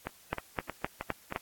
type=two click trains; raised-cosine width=0.5 ms; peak=-14 / -18 dBFS; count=5 / 5; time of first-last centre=0.33-1.361 / 0.07-1.324 s; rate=3.88 / 3.19 Hz; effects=white hiss -58 dBFS RMS until 1.41 s + AAC 64 kbps